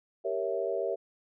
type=chord; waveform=sine; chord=G diminished seventh; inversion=none; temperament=equal; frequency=392 / 466.2 / 554.4 / 659.3 Hz; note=G4 / Bb4 / Db5 / Fb5; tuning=0 / 0 / 0 / 0 cents; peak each=-34 dBFS; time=0.24-0.96 s; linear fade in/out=20 ms; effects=none